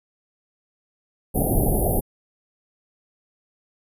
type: band-stop noise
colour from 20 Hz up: pink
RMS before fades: -20 dBFS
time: 1.34-2.01 s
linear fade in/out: 20 ms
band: 800 to 10000 Hz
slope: 96 dB/octave
effects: resampled to 32000 Hz